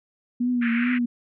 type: tone with vibrato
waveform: sine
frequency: 240 Hz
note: B3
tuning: 49 cents flat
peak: -20 dBFS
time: 0.4-1.06 s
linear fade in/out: 10 ms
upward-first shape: triangle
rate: 2.4 Hz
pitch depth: 73 cents each way
type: band-pass noise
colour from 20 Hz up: white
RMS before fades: -30 dBFS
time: 0.61-0.99 s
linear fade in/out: 20 ms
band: 1400 to 2400 Hz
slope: 48 dB/octave
effects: none